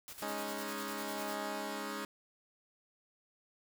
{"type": "noise with tremolo", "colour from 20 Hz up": "white", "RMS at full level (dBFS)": -47, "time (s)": [0.08, 1.35], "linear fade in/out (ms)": 0, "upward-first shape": "square", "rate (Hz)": 10, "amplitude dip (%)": 60}
{"type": "chord", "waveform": "10% pulse", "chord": "Ab suspended fourth", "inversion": "none", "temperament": "equal", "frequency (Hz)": [207.7, 277.2, 311.1], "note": ["Ab3", "Db4", "Eb4"], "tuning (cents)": [0, 0, 0], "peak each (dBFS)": [-33, -34, -35], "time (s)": [0.22, 2.05], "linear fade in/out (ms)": 2}
{"effects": []}